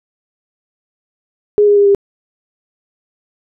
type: tone with pitch steps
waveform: sine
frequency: 415.3 / 410.1 / 404.9 / 399.8 Hz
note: G#4 / G#4 / G#4 / G4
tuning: 0 / -22 / -44 / +34 cents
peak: -6 dBFS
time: 1.58-1.948 s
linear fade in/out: 0 ms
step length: 92 ms
effects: none